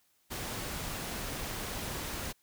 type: noise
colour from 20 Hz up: pink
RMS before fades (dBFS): -38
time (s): 0.3-2.33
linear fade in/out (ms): 20
effects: white hiss -71 dBFS RMS until 2.42 s